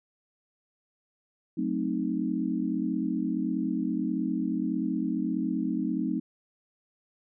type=chord; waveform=sine; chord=F# diminished seventh; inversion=none; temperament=equal; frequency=185 / 220 / 261.6 / 311.1 Hz; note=F#3 / A3 / C4 / Eb4; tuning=0 / 0 / 0 / 0 cents; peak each=-33 / -32 / -31 / -31 dBFS; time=1.57-6.2 s; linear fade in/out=10 ms; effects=none